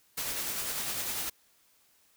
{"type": "noise with tremolo", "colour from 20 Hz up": "white", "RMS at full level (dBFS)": -33, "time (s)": [0.17, 1.3], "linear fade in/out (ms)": 10, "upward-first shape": "sine", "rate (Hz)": 10, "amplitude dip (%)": 30, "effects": ["white hiss -66 dBFS RMS until 2.16 s"]}